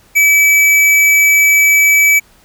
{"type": "tone", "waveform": "square", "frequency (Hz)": 2297, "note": "D7", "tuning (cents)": -39, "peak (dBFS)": -7, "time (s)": [0.15, 2.2], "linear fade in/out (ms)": 20, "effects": ["pink hiss -48 dBFS RMS until 2.44 s"]}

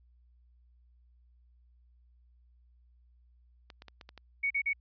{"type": "clicks", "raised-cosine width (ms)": 0.2, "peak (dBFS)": -30, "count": 6, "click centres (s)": [3.702, 3.821, 3.883, 4.012, 4.091, 4.177]}
{"type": "tone bursts", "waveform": "sine", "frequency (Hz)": 2231, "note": "C#7", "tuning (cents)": 11, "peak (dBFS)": -27, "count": 3, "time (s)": [4.43, 4.733], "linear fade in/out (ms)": 10, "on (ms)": 75, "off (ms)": 39}
{"effects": ["added 60 Hz sine -60 dBFS peak until 4.8 s", "resampled to 11025 Hz"]}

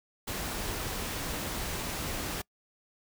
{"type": "noise", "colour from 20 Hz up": "pink", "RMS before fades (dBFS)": -35, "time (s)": [0.27, 2.42], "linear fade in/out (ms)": 10, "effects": ["noise-tail reverb RT60 0.1 s tail -25 dB re dry"]}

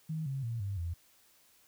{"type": "tone with pitch steps", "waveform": "sine", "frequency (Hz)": [158.3, 135.44, 115.88, 99.15, 84.83], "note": ["D#3", "C#3", "A#2", "G2", "F2"], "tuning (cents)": [30, -40, -10, 20, -50], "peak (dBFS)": -33, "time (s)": [0.09, 0.94], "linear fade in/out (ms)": 10, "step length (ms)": 170, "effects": ["white hiss -65 dBFS RMS until 1.67 s"]}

